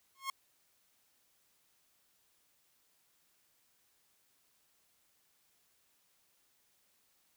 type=tone with exponential growth; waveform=sawtooth; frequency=1080 Hz; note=C#6; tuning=45 cents flat; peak=-28 dBFS; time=0.15-0.3 s; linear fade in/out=2 ms; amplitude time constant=31 ms; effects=white hiss -73 dBFS RMS until 7.36 s